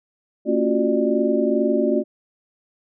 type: tone cluster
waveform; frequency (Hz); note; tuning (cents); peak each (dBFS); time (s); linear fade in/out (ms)
sine; 228 / 277.7 / 350.4 / 372.7 / 596; A#3 / C#4 / F4 / F#4 / D5; -38 / +3 / +6 / +13 / +25; -23; 0.45-2.04; 50
effects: none